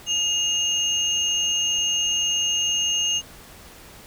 sine tone pair together, 2842 / 6380 Hz, F7 / G8, +30 / +30 cents, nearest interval octave + major second, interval 1400 cents, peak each -21 / -24 dBFS, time 0.06-3.22 s, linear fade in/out 50 ms, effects tanh soft clip ceiling -12 dBFS + pink hiss -45 dBFS RMS until 4.06 s

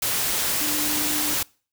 sine tone in noise, 299.4 Hz, D4, 33 cents sharp, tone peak -30 dBFS, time 0.61-1.34 s, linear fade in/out 5 ms, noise white, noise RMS -24 dBFS, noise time 0.02-1.43 s, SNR -9 dB, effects noise-tail reverb RT60 0.4 s tail -25 dB re dry

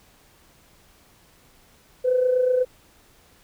sine tone with amplitude modulation, 505 Hz, B4, 39 cents sharp, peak -14 dBFS, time 2.04-2.65 s, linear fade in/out 20 ms, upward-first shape sine, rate 28.2 Hz, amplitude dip 55%, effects tanh soft clip ceiling -11 dBFS + pink hiss -56 dBFS RMS until 3.43 s

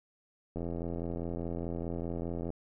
click train, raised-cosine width 2 ms, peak -24 dBFS, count 166, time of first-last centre 0.56-2.503 s, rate 84.9 Hz, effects none

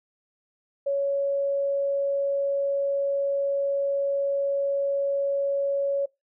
sine tone, 558 Hz, C#5, 11 cents sharp, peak -22 dBFS, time 0.86-6.06 s, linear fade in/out 10 ms, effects noise-tail reverb RT60 0.2 s tail -22 dB re dry

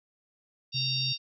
harmonic tone, 925 Hz, A#5, 14 cents flat, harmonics 3 / 4 / 5 / 6, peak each -36 / -32 / -32 / -34 dBFS, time 0.72-1.18 s, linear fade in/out 50 ms
sine tone, 131.1 Hz, C3, 4 cents sharp, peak -33 dBFS, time 0.74-1.13 s, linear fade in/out 10 ms
effects none

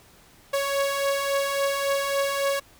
sawtooth beating tone pair, 553 / 556.6 Hz, C#5 / C#5, -4 / +7 cents, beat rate 3.6 Hz, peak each -26 / -20 dBFS, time 0.53-2.6 s, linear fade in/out 10 ms, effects pink hiss -54 dBFS RMS until 2.79 s

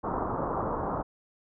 white low-pass noise, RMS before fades -31 dBFS, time 0.03-1.03 s, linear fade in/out 20 ms, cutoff 1200 Hz, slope 48 dB/octave, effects none

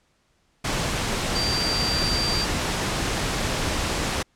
sine tone in noise, 4699 Hz, D8, in tune, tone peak -24 dBFS, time 1.35-2.45 s, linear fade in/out 10 ms, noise pink, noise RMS -25 dBFS, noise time 0.64-4.23 s, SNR -2 dB, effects pink hiss -66 dBFS RMS until 4.35 s + low-pass 8000 Hz 12 dB/octave

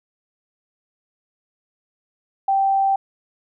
sine tone, 781 Hz, G5, 7 cents flat, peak -15 dBFS, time 2.48-2.96 s, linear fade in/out 5 ms, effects none

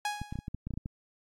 sawtooth tone with exponential decay, 830.6 Hz, G#5, in tune, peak -24 dBFS, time 0.05-0.48 s, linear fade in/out 2 ms, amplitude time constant 92 ms
clicks, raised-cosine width 5 ms, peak -24 dBFS, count 11, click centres 0.216 / 0.325 / 0.356 / 0.389 / 0.481 / 0.546 / 0.67 / 0.707 / 0.738 / 0.775 / 0.859 s
effects low-pass 10000 Hz 12 dB/octave + AAC 48 kbps

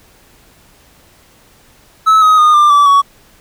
triangle tone with pitch steps, 1299 / 1262 / 1226.1 / 1191.2 / 1157.3 / 1124.3 Hz, E6 / D#6 / D#6 / D6 / D6 / C#6, -26 / +24 / -26 / +24 / -26 / +24 cents, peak -3 dBFS, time 2.06-3.02 s, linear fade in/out 20 ms, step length 160 ms, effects pink hiss -47 dBFS RMS until 3.4 s

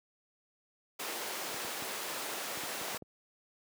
pink high-pass noise, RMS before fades -39 dBFS, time 0.99-2.98 s, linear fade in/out 10 ms, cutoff 430 Hz, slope 12 dB/octave
clicks, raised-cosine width 2 ms, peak -33 dBFS, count 8, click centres 1.544 / 1.648 / 1.823 / 2.574 / 2.636 / 2.814 / 2.946 / 3.023 s
effects high-pass 100 Hz 12 dB/octave

